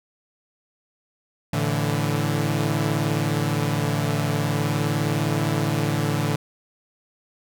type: chord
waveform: sawtooth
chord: A suspended fourth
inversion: none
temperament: equal with one note detuned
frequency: 110 / 145.31 / 164.81 Hz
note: A2 / D3 / E3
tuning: 0 / -18 / 0 cents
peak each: -22 / -20 / -23 dBFS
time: 1.53-6.36 s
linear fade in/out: 5 ms
effects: none